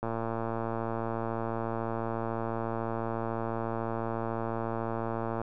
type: click train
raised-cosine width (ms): 1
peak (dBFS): -19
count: 615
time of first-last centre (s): 0.03-5.416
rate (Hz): 114
effects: none